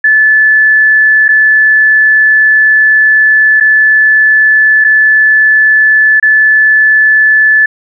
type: tone with dropouts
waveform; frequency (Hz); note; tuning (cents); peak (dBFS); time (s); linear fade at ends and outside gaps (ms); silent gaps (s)
sine; 1736; A6; -24; -3; 0.04-7.66; 5; 1.282-1.288 / 3.601-3.607 / 4.842-4.846 / 6.199-6.226
effects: none